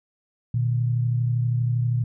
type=tone pair together; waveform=sine; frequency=119.1 / 151.67 Hz; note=A#2 / D#3; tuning=+38 / -44 cents; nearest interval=major third; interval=418 cents; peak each=-20 / -29 dBFS; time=0.54-2.04 s; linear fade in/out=5 ms; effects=none